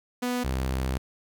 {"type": "tone pair in turn", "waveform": "sawtooth", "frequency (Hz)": [246.9, 65.19], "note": ["B3", "C2"], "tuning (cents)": [0, -6], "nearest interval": "octave + major seventh", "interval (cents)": 2306, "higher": "first", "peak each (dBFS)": -22, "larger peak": "neither", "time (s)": [[0.22, 0.44], [0.44, 0.98]], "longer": "second", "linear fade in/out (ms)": 10, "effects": ["10-bit"]}